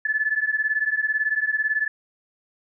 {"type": "beating tone pair", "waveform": "sine", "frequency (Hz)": [1725, 1743], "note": ["A6", "A6"], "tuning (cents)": [-35, -17], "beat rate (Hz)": 18, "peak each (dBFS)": [-23, -24], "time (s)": [0.05, 1.88], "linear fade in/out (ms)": 5, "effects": []}